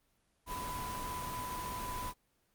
sine tone in noise, 997 Hz, B5, 16 cents sharp, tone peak -39 dBFS, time 0.46-2.14 s, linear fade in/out 50 ms, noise pink, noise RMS -42 dBFS, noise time 0.46-2.14 s, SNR 0 dB, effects pink hiss -75 dBFS RMS until 2.54 s + Opus 24 kbps

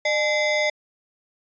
square ring-modulated tone, 726 Hz, F#5, 33 cents flat, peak -17 dBFS, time 0.05-0.7 s, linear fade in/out 5 ms, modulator 1330 Hz, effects resampled to 16000 Hz

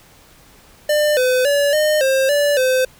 square tone with pitch steps, 598 / 507 / 572 / 610 / 532 / 580 / 515 Hz, D5 / B4 / D5 / D#5 / C5 / D5 / C5, +31 / +45 / -46 / -34 / +29 / -22 / -28 cents, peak -14 dBFS, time 0.89-2.85 s, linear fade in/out 5 ms, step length 280 ms, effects pink hiss -48 dBFS RMS until 2.99 s

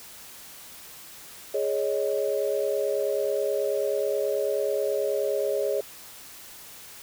sine chord, Ab suspended fourth, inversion none, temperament just, 415.3 / 553.7 / 623 Hz, Ab4 / Db5 / Eb5, 0 / -2 / +2 cents, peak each -27 / -27 / -30 dBFS, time 1.54-5.81 s, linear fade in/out 5 ms, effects white hiss -45 dBFS RMS until 7.02 s

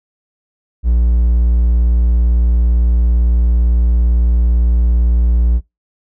triangle tone, 58.9 Hz, A#1, 19 cents sharp, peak -7 dBFS, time 0.83-5.61 s, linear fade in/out 50 ms, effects noise-tail reverb RT60 0.2 s tail -24 dB re dry

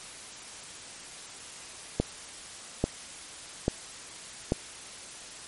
click train, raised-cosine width 2 ms, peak -10 dBFS, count 4, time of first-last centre 2-4.521 s, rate 1.19 Hz, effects white hiss -44 dBFS RMS until 5.47 s + MP3 48 kbps

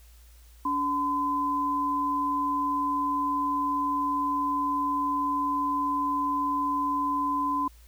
sine tone pair together, 285.7 / 1018.1 Hz, D4 / C6, -48 / -48 cents, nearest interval octave + minor seventh, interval 2200 cents, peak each -31 / -25 dBFS, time 0.65-7.68 s, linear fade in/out 5 ms, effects added 58 Hz sine -50 dBFS peak until 7.87 s + white hiss -60 dBFS RMS until 7.87 s

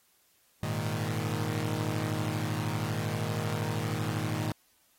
sawtooth chord, Ab suspended second, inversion none, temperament equal, 103.83 / 116.54 / 155.56 Hz, Ab2 / Bb2 / Eb3, 0 / 0 / 0 cents, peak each -30 dBFS, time 0.63-4.52 s, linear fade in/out 0 ms, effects white hiss -67 dBFS RMS until 4.98 s + AAC 48 kbps

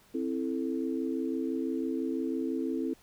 sine chord, A minor, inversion first, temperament just, 264 / 330 / 440 Hz, C4 / E4 / A4, +16 / +2 / 0 cents, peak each -32 / -33 / -37 dBFS, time 0.14-2.94 s, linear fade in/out 10 ms, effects pink hiss -61 dBFS RMS until 3.02 s

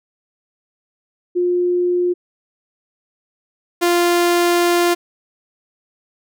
sine / sawtooth tone pair in turn, 355.3 / 348 Hz, F4 / F4, +30 / -6 cents, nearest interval unison, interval 36 cents, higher first, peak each -14 / -9 dBFS, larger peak second, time 1.35-2.14 / 3.81-4.95 s, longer second, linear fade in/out 20 ms, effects none

